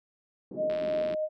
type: band-pass noise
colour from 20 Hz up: white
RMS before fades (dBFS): -41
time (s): 0.51-1.15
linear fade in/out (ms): 2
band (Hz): 170 to 390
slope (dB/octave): 24
type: tone with tremolo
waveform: sine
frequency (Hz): 619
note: D#5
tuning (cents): -9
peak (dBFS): -25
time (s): 0.56-1.29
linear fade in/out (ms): 50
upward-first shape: sine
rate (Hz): 3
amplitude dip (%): 30
type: click train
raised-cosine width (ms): 0.3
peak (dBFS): -26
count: 36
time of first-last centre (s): 0.7-1.138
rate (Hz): 79.9
effects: none